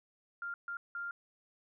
sine tone bursts at uneven times, 1396.9 Hz, F6, in tune, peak -37 dBFS, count 3, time 0.42-0.54 / 0.68-0.77 / 0.95-1.11 s, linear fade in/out 2 ms, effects none

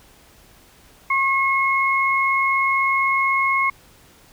sine tone pair together, 1084 / 2168 Hz, C#6 / C#7, -39 / -39 cents, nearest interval octave, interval 1200 cents, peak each -19 dBFS, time 1.1-3.7 s, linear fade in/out 5 ms, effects pink hiss -51 dBFS RMS until 4.32 s

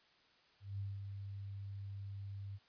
sine tone with ADSR envelope, 99.2 Hz, G2, 21 cents sharp, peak -38 dBFS, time 0.6-2.59 s, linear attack 190 ms, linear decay 200 ms, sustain -5 dB, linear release 39 ms, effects white hiss -69 dBFS RMS until 2.68 s + resampled to 11025 Hz

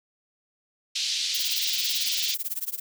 white band-pass noise, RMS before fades -28 dBFS, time 0.95-2.35 s, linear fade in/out 10 ms, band 3100 to 5200 Hz, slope 24 dB/octave
violet noise with tremolo, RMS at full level -28 dBFS, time 1.34-2.8 s, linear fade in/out 10 ms, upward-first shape sine, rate 18 Hz, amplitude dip 95%
effects none

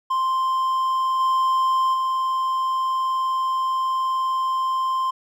triangle tone with level steps, 1046.5 Hz, C6, in tune, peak -17 / -15 / -18 dBFS, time 0.1-5.11 s, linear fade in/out 10 ms, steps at 1.19 / 1.93 s, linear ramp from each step 20 ms, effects none

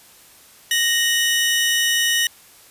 sawtooth tone pair together, 1863.7 / 2960 Hz, A#6 / F#7, -1 / 0 cents, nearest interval minor sixth, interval 801 cents, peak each -16 dBFS, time 0.71-2.27 s, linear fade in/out 2 ms, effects white hiss -48 dBFS RMS until 2.7 s + resampled to 32000 Hz

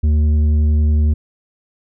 sine tone with tanh clipping, 75.9 Hz, D#2, 42 cents flat, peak -12 dBFS, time 0.03-1.14 s, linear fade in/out 10 ms, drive 7 dB, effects none

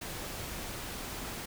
pink noise, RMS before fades -40 dBFS, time 0.01-1.46 s, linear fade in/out 10 ms, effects none

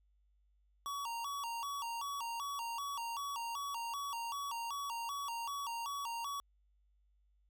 square tone with vibrato, 1024 Hz, C6, 38 cents flat, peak -39 dBFS, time 0.86-6.4 s, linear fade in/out 0 ms, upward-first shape square, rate 2.6 Hz, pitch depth 170 cents each way, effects added 50 Hz sine -69 dBFS peak until 7.49 s

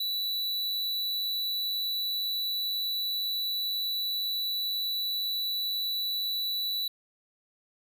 square tone, 3951 Hz, B7, in tune, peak -29 dBFS, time 0-6.88 s, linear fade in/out 5 ms, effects none

